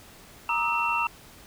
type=tone cluster; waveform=sine; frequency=940 / 1205 / 1296 / 2710 Hz; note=A#5 / D6 / E6 / E7; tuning=+14 / +44 / -30 / +47 cents; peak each=-27 / -33 / -30 / -27 dBFS; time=0.49-1.07 s; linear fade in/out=2 ms; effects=pink hiss -50 dBFS RMS until 1.46 s